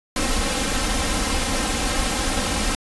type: noise with comb filter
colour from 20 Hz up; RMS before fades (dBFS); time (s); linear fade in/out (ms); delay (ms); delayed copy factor
pink; -22; 0.16-2.75; 2; 3.8; +0.75
effects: resampled to 24000 Hz